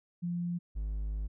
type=tone pair in turn; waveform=sine / triangle; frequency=173.9 / 51.85 Hz; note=F3 / G#1; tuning=-7 / -2 cents; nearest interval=octave + major sixth; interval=2095 cents; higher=first; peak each=-31 / -30 dBFS; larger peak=second; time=0.22-0.59 / 0.75-1.28 s; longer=second; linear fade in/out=20 ms; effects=none